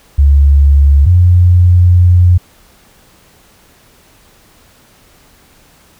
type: tone pair in turn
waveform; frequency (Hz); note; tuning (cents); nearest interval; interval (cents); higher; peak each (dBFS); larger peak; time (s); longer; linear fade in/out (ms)
sine; 70.6 / 88.95; C#2 / F2; +32 / +32; major third; 400; second; -3; neither; 0.18-1.06 / 1.06-2.38; second; 10
effects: pink hiss -46 dBFS RMS until 5.99 s